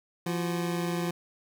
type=tone pair together; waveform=25% pulse; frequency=171.69 / 363.8 Hz; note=F3 / F#4; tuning=-29 / -29 cents; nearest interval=octave + minor second; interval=1300 cents; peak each=-25 / -33 dBFS; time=0.26-1.11 s; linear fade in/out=5 ms; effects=none

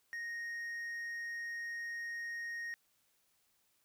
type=tone with hard clipping; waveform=sine; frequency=1864.7 Hz; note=A#6; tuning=in tune; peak=-40 dBFS; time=0.13-2.74 s; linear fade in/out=0 ms; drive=3 dB; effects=white hiss -75 dBFS RMS until 3.84 s

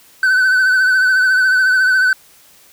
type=tone with vibrato; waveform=triangle; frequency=1516 Hz; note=F#6; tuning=42 cents sharp; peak=-8 dBFS; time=0.23-2.13 s; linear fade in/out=2 ms; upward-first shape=triangle; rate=14 Hz; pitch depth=48 cents each way; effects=white hiss -47 dBFS RMS until 2.72 s

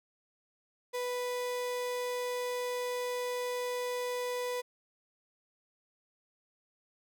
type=tone; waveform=35% pulse; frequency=493.9 Hz; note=B4; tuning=in tune; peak=-31 dBFS; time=0.93-4.62 s; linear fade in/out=20 ms; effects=none

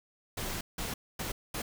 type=noise bursts at uneven times; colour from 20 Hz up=pink; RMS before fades=-36 dBFS; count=4; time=0.37-0.61 / 0.78-0.94 / 1.19-1.32 / 1.54-1.62 s; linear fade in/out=5 ms; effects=none

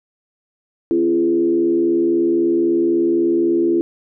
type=tone with frequency modulation; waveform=sine; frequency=340 Hz; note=F4; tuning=46 cents flat; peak=-13 dBFS; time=0.91-3.81 s; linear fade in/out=0 ms; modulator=76.2 Hz; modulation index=0.72; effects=none

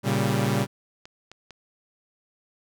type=chord; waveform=sawtooth; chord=G diminished; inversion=first; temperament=equal; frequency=116.54 / 138.59 / 196 Hz; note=Bb2 / Db3 / G3; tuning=0 / 0 / 0 cents; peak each=-22 dBFS; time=0.03-0.67 s; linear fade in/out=50 ms
type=clicks; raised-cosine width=0.2 ms; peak=-26 dBFS; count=3; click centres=1.055 / 1.316 / 1.507 s
effects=none

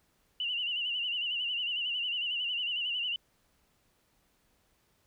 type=tone with vibrato; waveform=sine; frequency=2885 Hz; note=F#7; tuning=44 cents flat; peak=-30 dBFS; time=0.4-3.16 s; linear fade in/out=2 ms; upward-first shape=sine; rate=11 Hz; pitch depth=81 cents each way; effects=pink hiss -71 dBFS RMS until 5.06 s

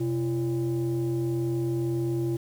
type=tone pair together; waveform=sine; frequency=127.3 / 340.1 Hz; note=C3 / F4; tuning=-47 / -46 cents; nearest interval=octave + perfect fourth; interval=1701 cents; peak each=-26 / -25 dBFS; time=0-2.37 s; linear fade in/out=10 ms; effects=tanh soft clip ceiling -21 dBFS + 8-bit

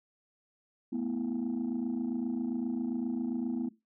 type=chord; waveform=sine; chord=A suspended second; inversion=none; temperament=just; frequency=220 / 247.5 / 330 Hz; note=A3 / B3 / E4; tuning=0 / +4 / +2 cents; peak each=-35 / -31 / -36 dBFS; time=0.92-3.69 s; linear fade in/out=10 ms; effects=noise-tail reverb RT60 0.2 s tail -17 dB re dry + tanh soft clip ceiling -26 dBFS

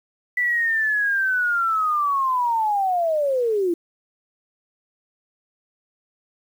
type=linear sweep; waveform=sine; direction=down; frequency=1983 to 329.6 Hz; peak=-18 dBFS; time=0.37-3.74 s; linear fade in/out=5 ms; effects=8-bit

